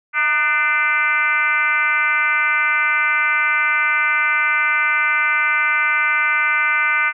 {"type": "tone with frequency modulation", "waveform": "sine", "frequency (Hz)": 1786, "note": "A6", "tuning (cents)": 25, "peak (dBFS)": -14, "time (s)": [0.13, 7.13], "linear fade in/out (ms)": 50, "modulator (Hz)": 286, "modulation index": 2.1, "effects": []}